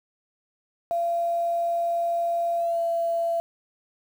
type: tone with pitch glide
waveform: sine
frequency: 683 to 674.4 Hz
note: F5 to E5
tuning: -39 to +39 cents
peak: -22 dBFS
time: 0.91-3.4 s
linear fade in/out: 0 ms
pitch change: -22 cents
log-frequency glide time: 2.56-2.79 s
effects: 8-bit